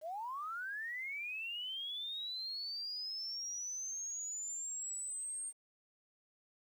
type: linear sweep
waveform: sine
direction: up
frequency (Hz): 592 to 8700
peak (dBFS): -39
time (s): 0.01-5.53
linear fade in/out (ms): 50
effects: 11-bit